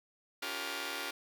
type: chord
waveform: 5% pulse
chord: G half-diminished seventh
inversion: second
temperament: just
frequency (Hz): 282.2 / 352.8 / 392 / 470.4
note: Db4 / F4 / G4 / Bb4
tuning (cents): +31 / +18 / 0 / +16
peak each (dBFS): -32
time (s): 0.42-1.11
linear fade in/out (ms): 5
effects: none